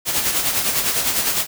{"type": "noise with tremolo", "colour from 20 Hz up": "white", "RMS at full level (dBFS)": -18, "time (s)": [0.05, 1.47], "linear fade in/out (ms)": 50, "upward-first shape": "sine", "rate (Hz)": 9.9, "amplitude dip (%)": 50, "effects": []}